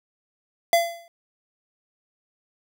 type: tone with exponential decay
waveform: square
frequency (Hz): 680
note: F5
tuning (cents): -46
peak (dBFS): -13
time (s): 0.73-1.08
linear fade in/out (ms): 1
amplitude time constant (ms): 76
effects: none